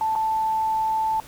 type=tone with dropouts; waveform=sine; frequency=880 Hz; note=A5; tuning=in tune; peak=-20 dBFS; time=0.01-1.2 s; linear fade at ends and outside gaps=1 ms; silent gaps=0.153-0.159 s; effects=pink hiss -45 dBFS RMS until 1.27 s